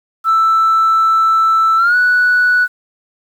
sine tone with pitch glide, 1323 to 1476.5 Hz, E6 to F#6, +6 to -4 cents, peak -7 dBFS, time 0.24-2.68 s, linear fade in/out 50 ms, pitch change +190 cents, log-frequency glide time 1.77-1.96 s, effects tanh soft clip ceiling -6 dBFS + 7-bit

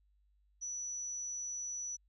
sine tone, 5920 Hz, F#8, in tune, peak -38 dBFS, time 0.61-1.97 s, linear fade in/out 20 ms, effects added 50 Hz sine -68 dBFS peak until 2.08 s

